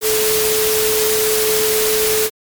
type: tone in noise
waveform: sine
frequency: 433.4 Hz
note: A4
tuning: 26 cents flat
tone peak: -16 dBFS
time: 0.01-2.3 s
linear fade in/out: 50 ms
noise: white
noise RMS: -18 dBFS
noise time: 0.01-2.3 s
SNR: -1 dB
effects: MP3 96 kbps